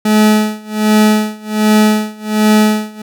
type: tone with tremolo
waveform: 40% pulse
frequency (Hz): 213.9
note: A3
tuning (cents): -49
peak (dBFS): -5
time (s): 0.05-3.02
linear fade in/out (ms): 5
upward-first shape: sine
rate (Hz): 1.3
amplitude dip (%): 95
effects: none